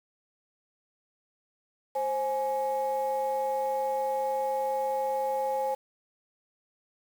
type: tone pair together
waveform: sine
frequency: 529.1 / 836 Hz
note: C5 / G#5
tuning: +19 / +11 cents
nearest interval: minor sixth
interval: 792 cents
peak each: -28 dBFS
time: 1.95-5.75 s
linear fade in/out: 10 ms
effects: tanh soft clip ceiling -21 dBFS + 8-bit